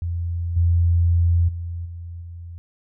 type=tone with level steps; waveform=sine; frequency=85.5 Hz; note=F2; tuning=36 cents flat; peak=-22 / -14 / -26 / -31 / -33 dBFS; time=0.02-2.58 s; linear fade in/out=0 ms; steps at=0.56 / 1.48 / 1.85 / 2.21 s; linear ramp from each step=10 ms; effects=none